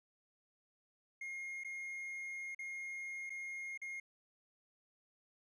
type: tone with dropouts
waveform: triangle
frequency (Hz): 2139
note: C7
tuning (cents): +38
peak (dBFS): -40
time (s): 1.21-4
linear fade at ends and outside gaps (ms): 5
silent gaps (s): 1.637-1.646 / 2.548-2.59 / 3.296-3.302 / 3.776-3.816
effects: resampled to 24000 Hz